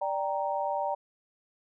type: chord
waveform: sine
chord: G minor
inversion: second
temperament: equal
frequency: 587.3 / 784 / 932.3 Hz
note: D5 / G5 / Bb5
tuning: 0 / 0 / 0 cents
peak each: -32 dBFS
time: 0.01-0.95 s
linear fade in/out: 10 ms
effects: none